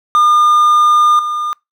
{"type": "tone with level steps", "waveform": "triangle", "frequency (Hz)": 1210, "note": "D#6", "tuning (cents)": -49, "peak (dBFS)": [-5, -14], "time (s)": [0.15, 1.53], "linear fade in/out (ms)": 0, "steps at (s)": 1.19, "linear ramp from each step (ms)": 2, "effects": ["noise-tail reverb RT60 0.2 s tail -26 dB re dry"]}